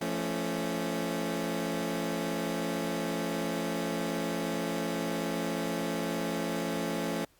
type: chord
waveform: 20% pulse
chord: F augmented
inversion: none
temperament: equal with one note detuned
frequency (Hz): 171.81 / 220 / 277.2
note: F3 / A3 / C#4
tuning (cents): -28 / 0 / 0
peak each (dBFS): -30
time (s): 0.01-7.25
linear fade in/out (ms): 5
effects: pink hiss -65 dBFS RMS until 7.39 s + Opus 48 kbps